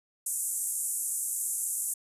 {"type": "band-pass noise", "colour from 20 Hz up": "pink", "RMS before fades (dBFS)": -32, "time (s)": [0.26, 1.94], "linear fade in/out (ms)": 5, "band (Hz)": [7500, 12000], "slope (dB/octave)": 48, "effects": ["resampled to 32000 Hz"]}